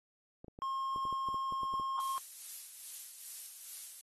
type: clicks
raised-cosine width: 2 ms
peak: -36 dBFS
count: 12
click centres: 0.445 / 0.482 / 0.589 / 0.961 / 1.053 / 1.127 / 1.287 / 1.344 / 1.524 / 1.633 / 1.739 / 1.798 s
type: tone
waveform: triangle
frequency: 1072 Hz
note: C6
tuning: 42 cents sharp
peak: -32 dBFS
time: 0.62-2.18 s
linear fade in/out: 0 ms
type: noise with tremolo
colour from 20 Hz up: violet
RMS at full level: -41 dBFS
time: 2-4.01 s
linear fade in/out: 0 ms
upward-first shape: sine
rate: 2.4 Hz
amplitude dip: 45%
effects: AAC 32 kbps